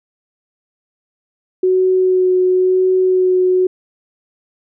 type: tone with vibrato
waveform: sine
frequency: 370 Hz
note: F#4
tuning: in tune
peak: -10 dBFS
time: 1.63-3.67 s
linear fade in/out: 5 ms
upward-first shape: sine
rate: 0.97 Hz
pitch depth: 12 cents each way
effects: none